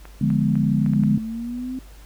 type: clicks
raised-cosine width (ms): 0.5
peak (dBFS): -25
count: 6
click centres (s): 0.054 / 0.303 / 0.555 / 0.862 / 0.935 / 1.036
type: chord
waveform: sine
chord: D diminished seventh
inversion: none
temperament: equal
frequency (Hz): 146.83 / 174.61 / 207.7 / 246.9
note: D3 / F3 / Ab3 / Cb4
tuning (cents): 0 / 0 / 0 / 0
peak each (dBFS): -21 / -25 / -20 / -25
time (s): 0.21-1.18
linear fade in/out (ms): 5
type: linear sweep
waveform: sine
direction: up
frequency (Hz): 200 to 261.6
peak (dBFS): -26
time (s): 0.96-1.79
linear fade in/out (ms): 2
effects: added 50 Hz sine -41 dBFS peak until 2.05 s + pink hiss -51 dBFS RMS until 2.05 s